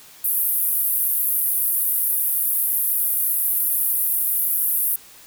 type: band-pass noise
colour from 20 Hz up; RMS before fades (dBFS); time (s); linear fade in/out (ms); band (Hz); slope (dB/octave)
pink; -21; 0.24-4.96; 5; 11000 to 16000; 48
effects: white hiss -46 dBFS RMS until 5.26 s